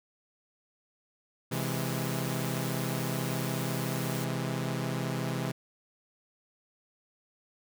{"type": "chord", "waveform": "sawtooth", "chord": "C augmented", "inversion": "none", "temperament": "equal", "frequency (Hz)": [130.81, 164.81, 207.7], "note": ["C3", "E3", "G#3"], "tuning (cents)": [0, 0, 0], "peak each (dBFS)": [-29, -31, -34], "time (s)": [1.51, 5.52], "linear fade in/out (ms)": 10}
{"type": "noise", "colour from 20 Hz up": "white", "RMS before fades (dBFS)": -42, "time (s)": [1.52, 4.25], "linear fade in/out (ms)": 10}
{"effects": []}